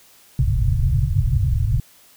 white low-pass noise, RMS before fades -18 dBFS, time 0.39-1.8 s, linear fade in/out 2 ms, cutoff 140 Hz, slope 96 dB/octave, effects white hiss -51 dBFS RMS until 2.16 s

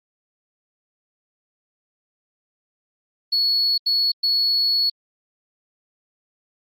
sine tone bursts at uneven times, 4384 Hz, C#8, 20 cents flat, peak -15 dBFS, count 3, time 3.32-3.78 / 3.86-4.12 / 4.23-4.9 s, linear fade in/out 10 ms, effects tanh soft clip ceiling -14 dBFS + Opus 48 kbps

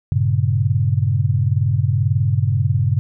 sine chord, G diminished, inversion none, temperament equal, 98 / 116.54 / 138.59 Hz, G2 / Bb2 / Db3, 0 / 0 / 0 cents, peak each -18 / -19 / -19 dBFS, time 0.12-2.99 s, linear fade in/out 0 ms, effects none

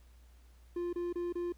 triangle tone bursts, 349.2 Hz, F4, in tune, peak -31 dBFS, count 4, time 0.76-1.524 s, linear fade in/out 5 ms, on 170 ms, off 28 ms, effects added 60 Hz sine -56 dBFS peak until 1.57 s + pink hiss -69 dBFS RMS until 1.57 s

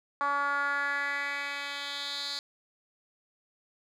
10% pulse tone with band-pass filter sweep, 283.7 Hz, C#4, 40 cents sharp, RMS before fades -32 dBFS, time 0.21-2.39 s, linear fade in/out 0 ms, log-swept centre 1100 to 4400 Hz, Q 3.4, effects none

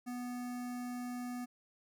square tone with notch filter, 246 Hz, B3, 7 cents flat, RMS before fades -41 dBFS, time 0.06-1.46 s, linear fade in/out 20 ms, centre 3400 Hz, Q 1.3, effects none

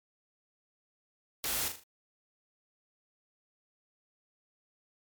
white noise with echo, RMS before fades -33 dBFS, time 1.44-1.68 s, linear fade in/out 0 ms, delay 39 ms, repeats 4, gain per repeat -7 dB, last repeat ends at 1.836 s, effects MP3 96 kbps

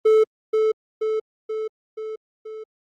triangle tone with echo, 436.3 Hz, A4, 15 cents flat, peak -10 dBFS, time 0.05-0.24 s, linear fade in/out 10 ms, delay 480 ms, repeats 5, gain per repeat -4 dB, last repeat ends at 2.64 s, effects Opus 24 kbps

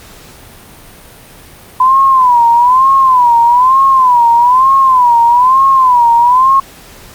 sine tone with vibrato, 1005 Hz, B5, 30 cents sharp, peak -4 dBFS, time 1.8-6.6 s, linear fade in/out 5 ms, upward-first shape sine, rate 1.1 Hz, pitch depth 130 cents each way, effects pink hiss -36 dBFS RMS until 7.14 s + Opus 48 kbps

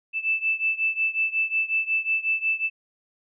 sine beating tone pair, 2637 / 2642.5 Hz, E7 / E7, 0 / +4 cents, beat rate 5.5 Hz, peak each -24 / -26 dBFS, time 0.13-2.7 s, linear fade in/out 50 ms, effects none

